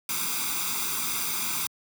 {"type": "noise with comb filter", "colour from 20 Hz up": "white", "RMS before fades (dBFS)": -29, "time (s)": [0.09, 1.67], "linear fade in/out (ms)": 2, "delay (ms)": 0.83, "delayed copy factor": 1, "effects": ["high-pass 150 Hz 12 dB/octave"]}